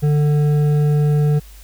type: tone with hard clipping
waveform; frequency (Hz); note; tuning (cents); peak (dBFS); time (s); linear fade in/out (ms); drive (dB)
triangle; 148.2; D3; +16; -14; 0.02-1.4; 20; 11
effects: added 50 Hz sine -38 dBFS peak until 1.63 s + white hiss -47 dBFS RMS until 1.63 s